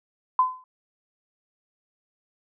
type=tone with exponential decay; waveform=sine; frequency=1020 Hz; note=C6; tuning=44 cents flat; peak=-13 dBFS; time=0.39-0.64 s; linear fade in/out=2 ms; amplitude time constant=54 ms; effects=none